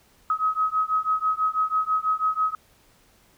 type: beating tone pair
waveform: sine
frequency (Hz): 1269 / 1275.1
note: D#6 / D#6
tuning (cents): +34 / +42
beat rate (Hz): 6.1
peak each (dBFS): -24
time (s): 0.3-2.55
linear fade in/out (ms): 2
effects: pink hiss -59 dBFS RMS until 3.37 s